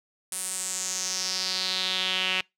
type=tone with band-pass filter sweep; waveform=sawtooth; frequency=186.4 Hz; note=F#3; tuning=13 cents sharp; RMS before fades=-29 dBFS; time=0.32-2.41 s; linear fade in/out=2 ms; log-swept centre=9600 to 2700 Hz; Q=4; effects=noise-tail reverb RT60 0.2 s tail -25 dB re dry